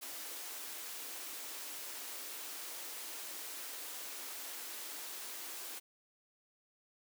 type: high-pass noise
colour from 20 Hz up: white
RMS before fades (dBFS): -45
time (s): 0.01-5.8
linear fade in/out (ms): 20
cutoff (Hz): 260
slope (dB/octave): 48
effects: none